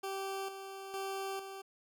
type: tone with tremolo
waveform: 20% pulse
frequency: 388.5 Hz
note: G4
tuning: 16 cents flat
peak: -32 dBFS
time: 0.03-1.62 s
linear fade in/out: 10 ms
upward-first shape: square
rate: 1.1 Hz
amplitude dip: 55%
effects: none